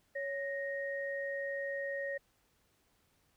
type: tone pair together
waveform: sine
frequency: 556 / 1866 Hz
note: C#5 / A#6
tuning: +5 / +1 cents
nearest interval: octave + major sixth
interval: 2096 cents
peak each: -37 / -39 dBFS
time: 0.15-2.18 s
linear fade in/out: 10 ms
effects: pink hiss -73 dBFS RMS until 3.36 s